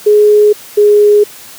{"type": "tone pair in turn", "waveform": "sine", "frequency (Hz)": [419.1, 415.5], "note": ["G#4", "G#4"], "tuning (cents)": [16, 1], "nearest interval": "unison", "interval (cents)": 15, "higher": "first", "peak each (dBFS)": -3, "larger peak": "neither", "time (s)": [[0.06, 0.53], [0.77, 1.24]], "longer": "neither", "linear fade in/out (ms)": 10, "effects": ["white hiss -33 dBFS RMS until 1.58 s", "high-pass 100 Hz 12 dB/octave"]}